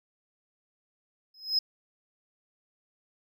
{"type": "tone with exponential growth", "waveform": "triangle", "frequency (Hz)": 5110, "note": "D#8", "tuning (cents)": 45, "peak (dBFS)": -17, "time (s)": [1.34, 1.59], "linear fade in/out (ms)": 5, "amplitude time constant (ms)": 53, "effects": ["tanh soft clip ceiling -18 dBFS"]}